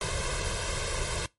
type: noise with comb filter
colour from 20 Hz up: pink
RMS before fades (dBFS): -31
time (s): 0.01-1.26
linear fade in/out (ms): 2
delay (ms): 1.9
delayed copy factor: +1
effects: noise-tail reverb RT60 0.2 s tail -22 dB re dry + MP3 48 kbps